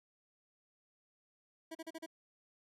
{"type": "tone bursts", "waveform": "25% pulse", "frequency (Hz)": 324, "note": "E4", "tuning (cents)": -30, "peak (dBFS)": -39, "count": 5, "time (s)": [1.71, 2.063], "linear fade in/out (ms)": 10, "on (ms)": 41, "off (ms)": 37, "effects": ["resampled to 32000 Hz"]}